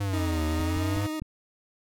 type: exponential two-way sweep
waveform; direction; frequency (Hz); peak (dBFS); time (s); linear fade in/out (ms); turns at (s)
square; down then up; 102.6 to 77.78 to 102.6; -27; 0-1.07; 10; 0.45
type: tone with vibrato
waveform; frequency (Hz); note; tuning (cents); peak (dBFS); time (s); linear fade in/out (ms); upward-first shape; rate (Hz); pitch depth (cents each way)
40% pulse; 311.1; D#4; 0; -29; 0.13-1.2; 5; sine; 11; 16
type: clicks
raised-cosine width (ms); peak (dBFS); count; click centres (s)
5; -23; 4; 0.603 / 0.768 / 0.968 / 1.22
effects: none